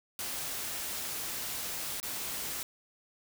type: noise with dropouts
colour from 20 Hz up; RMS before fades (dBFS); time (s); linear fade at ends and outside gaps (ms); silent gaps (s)
white; -37; 0.19-2.63; 1; 2.001-2.029
effects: none